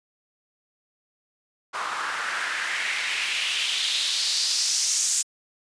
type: noise with band-pass filter sweep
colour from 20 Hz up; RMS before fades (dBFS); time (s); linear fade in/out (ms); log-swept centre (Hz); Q
white; -26; 1.73-5.23; 20; 1100 to 7100; 2.8
effects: resampled to 22050 Hz